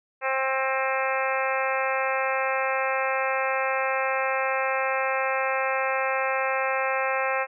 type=harmonic tone with a mistuned harmonic; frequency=265.3 Hz; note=C4; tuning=24 cents sharp; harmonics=2 / 3 / 4 / 5 / 6 / 7 / 8 / 9 / 10; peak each=-28 / -30 / -31 / -32 / -33 / -33 / -34 / -35 / -35 dBFS; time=0.21-7.47 s; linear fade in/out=50 ms; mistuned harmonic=10; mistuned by=-26 cents; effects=none